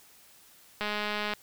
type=click train; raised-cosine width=0.3 ms; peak=-16 dBFS; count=111; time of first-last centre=0.81-1.336 s; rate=209 Hz; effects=white hiss -57 dBFS RMS until 1.42 s